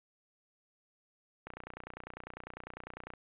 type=click train; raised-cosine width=0.5 ms; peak=-28 dBFS; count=51; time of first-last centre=1.47-3.137 s; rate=30 Hz; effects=resampled to 8000 Hz